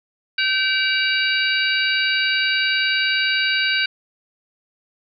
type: harmonic tone with a mistuned harmonic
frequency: 770 Hz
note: G5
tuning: 31 cents flat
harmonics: 2 / 3 / 4 / 5 / 6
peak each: -21 / -23 / -24 / -25 / -26 dBFS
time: 0.38-3.86 s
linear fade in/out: 5 ms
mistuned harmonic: 4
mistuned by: -140 cents
effects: none